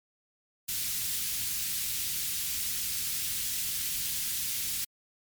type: band-stop noise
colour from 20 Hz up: white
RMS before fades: -32 dBFS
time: 0.68-4.85 s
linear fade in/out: 10 ms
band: 160 to 2600 Hz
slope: 12 dB/octave
effects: MP3 96 kbps